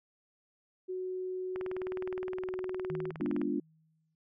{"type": "tone", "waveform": "sine", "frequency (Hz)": 370, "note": "F#4", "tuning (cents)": 0, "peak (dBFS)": -34, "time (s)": [0.88, 3.12], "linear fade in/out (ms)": 20}
{"type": "click train", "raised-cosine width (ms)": 0.5, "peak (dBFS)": -27, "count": 37, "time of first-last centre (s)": [1.56, 3.416], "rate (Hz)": 19.4}
{"type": "tone with exponential decay", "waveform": "sine", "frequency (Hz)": 158.7, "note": "D#3", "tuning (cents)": 35, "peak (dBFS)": -36, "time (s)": [2.9, 4.15], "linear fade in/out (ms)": 2, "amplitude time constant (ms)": 270}
{"type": "chord", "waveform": "sine", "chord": "G# diminished seventh", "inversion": "none", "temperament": "equal", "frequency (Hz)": [207.7, 246.9, 293.7, 349.2], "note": ["G#3", "B3", "D4", "F4"], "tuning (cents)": [0, 0, 0, 0], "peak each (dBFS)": [-37, -36, -33, -36], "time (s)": [3.2, 3.6], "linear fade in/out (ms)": 5}
{"effects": []}